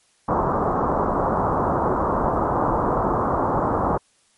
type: low-pass noise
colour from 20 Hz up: white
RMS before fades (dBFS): -21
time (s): 0.28-3.98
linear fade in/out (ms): 10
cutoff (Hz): 1200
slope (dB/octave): 48
effects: white hiss -61 dBFS RMS until 4.37 s + MP3 48 kbps